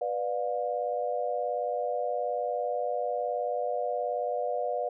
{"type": "chord", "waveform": "sine", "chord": "B diminished", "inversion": "none", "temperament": "just", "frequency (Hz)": [493.9, 592.7, 711.2], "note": ["B4", "D5", "F5"], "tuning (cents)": [0, 16, 31], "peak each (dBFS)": -32, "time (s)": [0.01, 4.89], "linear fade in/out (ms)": 5, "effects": []}